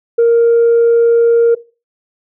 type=tone; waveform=sine; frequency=466.2 Hz; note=A#4; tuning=in tune; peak=-4 dBFS; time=0.18-1.55 s; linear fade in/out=10 ms; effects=noise-tail reverb RT60 0.3 s tail -18 dB re dry + tanh soft clip ceiling -4 dBFS